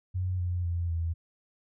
sine tone with pitch steps, 91.8 / 88.83 / 85.95 / 83.17 Hz, F#2 / F2 / F2 / E2, -13 / +30 / -27 / +16 cents, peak -27 dBFS, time 0.14-1.14 s, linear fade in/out 20 ms, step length 250 ms, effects none

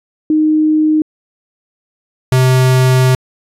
sine / square tone pair in turn, 309.2 / 129.03 Hz, D#4 / C3, -11 / -24 cents, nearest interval octave + minor third, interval 1513 cents, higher first, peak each -8 dBFS, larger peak neither, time 0.3-1.02 / 2.32-3.15 s, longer second, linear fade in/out 2 ms, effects resampled to 32000 Hz

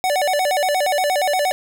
square tone with vibrato, 660 Hz, E5, 2 cents sharp, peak -17 dBFS, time 0.04-1.52 s, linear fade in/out 0 ms, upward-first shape square, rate 8.5 Hz, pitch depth 210 cents each way, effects none

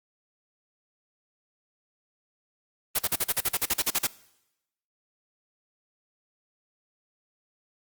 white noise bursts, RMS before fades -24 dBFS, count 14, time 2.95-4.072 s, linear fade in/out 10 ms, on 43 ms, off 40 ms, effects noise-tail reverb RT60 0.9 s tail -21 dB re dry + Opus 24 kbps

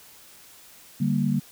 sine chord, G minor, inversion second, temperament equal, 146.83 / 196 / 233.1 Hz, D3 / G3 / Bb3, 0 / 0 / 0 cents, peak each -25 dBFS, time 1-1.4 s, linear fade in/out 10 ms, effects white hiss -50 dBFS RMS until 1.51 s

